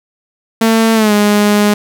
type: tone with pitch glide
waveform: sawtooth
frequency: 224.8 to 207.3 Hz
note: A3 to G#3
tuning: +37 to -3 cents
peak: -4 dBFS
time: 0.61-1.74 s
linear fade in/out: 5 ms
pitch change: -140 cents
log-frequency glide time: 0.94-1.13 s
effects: none